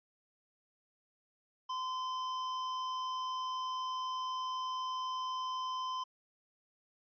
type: tone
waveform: square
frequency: 1028 Hz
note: C6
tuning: 31 cents flat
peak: -36 dBFS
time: 1.69-6.04 s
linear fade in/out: 10 ms
effects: resampled to 11025 Hz